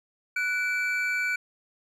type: tone pair together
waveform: triangle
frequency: 1480 / 2320 Hz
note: F#6 / D7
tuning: 0 / -22 cents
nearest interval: minor sixth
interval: 778 cents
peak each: -26 dBFS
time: 0.36-1.36 s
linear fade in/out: 5 ms
effects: none